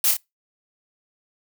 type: noise with echo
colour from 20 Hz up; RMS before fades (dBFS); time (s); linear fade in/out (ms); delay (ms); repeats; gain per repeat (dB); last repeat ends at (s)
blue; -19; 0.04-0.11; 2; 29; 2; -4; 0.168
effects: noise-tail reverb RT60 0.2 s tail -24 dB re dry